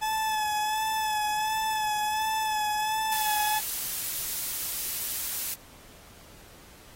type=tone with vibrato; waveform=40% pulse; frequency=861 Hz; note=A5; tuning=38 cents flat; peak=-25 dBFS; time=0.01-3.6 s; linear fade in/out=20 ms; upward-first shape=sine; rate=1.4 Hz; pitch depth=31 cents each way
type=noise; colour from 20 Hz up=blue; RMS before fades=-31 dBFS; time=3.12-5.54 s; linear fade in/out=2 ms
effects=pink hiss -52 dBFS RMS until 6.95 s + AAC 48 kbps